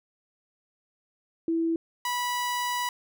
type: tone pair in turn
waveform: sine / sawtooth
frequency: 329.6 / 980.3 Hz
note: E4 / B5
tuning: 0 / -13 cents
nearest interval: octave + perfect fifth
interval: 1887 cents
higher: second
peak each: -23 dBFS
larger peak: neither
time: 1.48-1.76 / 2.05-2.89 s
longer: second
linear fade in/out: 2 ms
effects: none